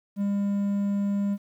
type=tone; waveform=triangle; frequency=201.1 Hz; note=G3; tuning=44 cents sharp; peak=-21 dBFS; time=0.16-1.38 s; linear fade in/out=50 ms; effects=10-bit